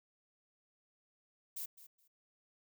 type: noise with echo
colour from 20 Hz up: violet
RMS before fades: -42 dBFS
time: 1.56-1.66 s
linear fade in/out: 10 ms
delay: 210 ms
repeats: 2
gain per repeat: -15 dB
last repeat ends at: 2.08 s
effects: none